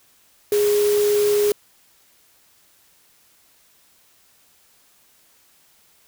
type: tone in noise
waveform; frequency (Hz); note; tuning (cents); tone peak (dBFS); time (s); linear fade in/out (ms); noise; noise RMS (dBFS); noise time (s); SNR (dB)
sine; 414.1; G#4; -5; -15; 0.52-1.52; 2; white; -29; 0.52-1.52; +11
effects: white hiss -57 dBFS RMS until 6.07 s